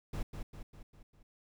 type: noise with echo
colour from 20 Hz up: brown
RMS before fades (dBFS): -36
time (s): 0.13-0.23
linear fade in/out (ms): 5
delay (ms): 200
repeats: 5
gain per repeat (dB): -5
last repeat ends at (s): 1.23
effects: none